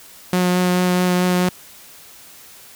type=tone with vibrato; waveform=sawtooth; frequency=180.6 Hz; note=F#3; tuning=42 cents flat; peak=-11 dBFS; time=0.33-1.49 s; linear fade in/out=2 ms; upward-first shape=triangle; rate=4.6 Hz; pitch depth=12 cents each way; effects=white hiss -43 dBFS RMS until 2.75 s